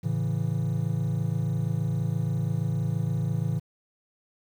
triangle chord, A major, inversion none, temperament equal, 110 / 138.59 / 164.81 Hz, A2 / C#3 / E3, 0 / 0 / 0 cents, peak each -27 dBFS, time 0.03-3.6 s, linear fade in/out 20 ms, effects 9-bit

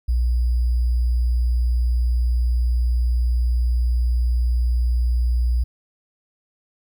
sine tone with sample-and-hold, 60 Hz, B1, 49 cents flat, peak -16 dBFS, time 0.08-5.64 s, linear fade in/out 10 ms, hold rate 4900 Hz, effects none

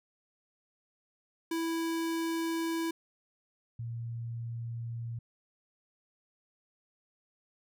square / sine tone pair in turn, 329.6 / 116.53 Hz, E4 / A#2, 0 / 0 cents, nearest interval octave + tritone, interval 1800 cents, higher first, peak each -31 / -35 dBFS, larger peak first, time 1.51-2.91 / 3.79-5.19 s, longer neither, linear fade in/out 5 ms, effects none

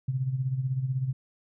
sine tone with tremolo, 130.81 Hz, C3, in tune, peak -23 dBFS, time 0.08-1.13 s, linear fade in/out 5 ms, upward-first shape sine, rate 16 Hz, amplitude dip 65%, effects none

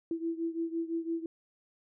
sine beating tone pair, 329.6 / 335.5 Hz, E4 / E4, 0 / +31 cents, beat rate 5.9 Hz, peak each -33 / -36 dBFS, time 0.11-1.26 s, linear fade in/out 2 ms, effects none

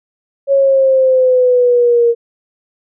sine exponential sweep, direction down, 554.4 to 466.2 Hz, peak -7 dBFS, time 0.47-2.15 s, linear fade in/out 50 ms, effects none

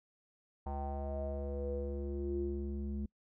square tone with low-pass filter sweep, 70.3 Hz, C#2, 25 cents sharp, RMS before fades -38 dBFS, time 0.66-3.06 s, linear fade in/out 5 ms, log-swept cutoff 840 to 250 Hz, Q 8.6, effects noise-tail reverb RT60 0.1 s tail -26 dB re dry

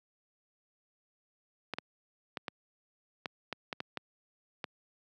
clicks, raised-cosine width 0.3 ms, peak -19 dBFS, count 10, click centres 1.737 / 1.785 / 2.372 / 2.482 / 3.258 / 3.527 / 3.728 / 3.804 / 3.973 / 4.642 s, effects high-pass 150 Hz 12 dB/octave

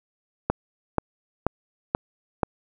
click train, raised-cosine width 1 ms, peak -6 dBFS, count 5, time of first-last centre 0.5-2.432 s, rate 2.07 Hz, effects none

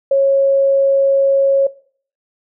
sine tone, 548 Hz, C#5, 20 cents flat, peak -9 dBFS, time 0.11-1.67 s, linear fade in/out 5 ms, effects noise-tail reverb RT60 0.5 s tail -20 dB re dry

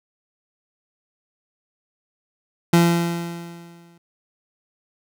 30% pulse tone with exponential decay, 170.5 Hz, F3, 41 cents flat, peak -8 dBFS, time 2.73-3.98 s, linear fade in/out 5 ms, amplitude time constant 270 ms, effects none

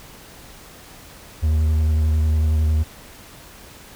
triangle tone with vibrato, 77.7 Hz, D#2, 2 cents flat, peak -13 dBFS, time 1.42-2.84 s, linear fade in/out 20 ms, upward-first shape sine, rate 11 Hz, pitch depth 22 cents each way, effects pink hiss -43 dBFS RMS until 3.95 s

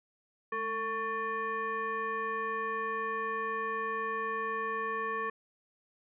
sine tone with frequency modulation, 1114 Hz, C#6, 8 cents sharp, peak -31 dBFS, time 0.52-5.3 s, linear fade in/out 5 ms, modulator 664 Hz, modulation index 1.1, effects none

